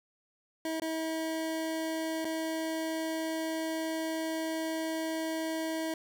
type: tone with dropouts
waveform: 25% pulse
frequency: 321.2 Hz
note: E4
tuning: 45 cents flat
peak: -28 dBFS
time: 0.65-5.94 s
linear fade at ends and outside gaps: 2 ms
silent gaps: 0.799-0.819 / 2.246-2.251 s
effects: none